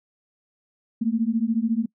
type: beating tone pair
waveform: sine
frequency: 220 / 234 Hz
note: A3 / A#3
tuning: 0 / +7 cents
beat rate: 14 Hz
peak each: -23 dBFS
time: 1.01-1.86 s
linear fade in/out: 10 ms
effects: noise-tail reverb RT60 0.1 s tail -23 dB re dry